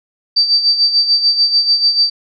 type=tone with tremolo; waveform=sine; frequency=4650 Hz; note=D8; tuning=18 cents flat; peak=-7 dBFS; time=0.36-2.1 s; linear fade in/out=10 ms; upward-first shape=sine; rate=6.8 Hz; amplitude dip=65%; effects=none